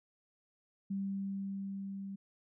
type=tone with level ramp; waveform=sine; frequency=196 Hz; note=G3; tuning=in tune; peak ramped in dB=-33 to -40 dBFS; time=0.9-2.16 s; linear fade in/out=10 ms; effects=none